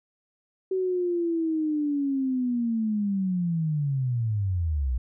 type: linear sweep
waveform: sine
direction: down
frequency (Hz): 380 to 58.27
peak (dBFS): -23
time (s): 0.71-4.98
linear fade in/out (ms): 5
effects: none